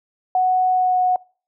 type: tone with pitch glide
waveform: sine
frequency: 740 to 733.2 Hz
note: F#5 to F#5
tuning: 0 to -16 cents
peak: -14 dBFS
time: 0.35-1.16 s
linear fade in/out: 2 ms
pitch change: -16 cents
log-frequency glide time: 0.7-1 s
effects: noise-tail reverb RT60 0.4 s tail -25 dB re dry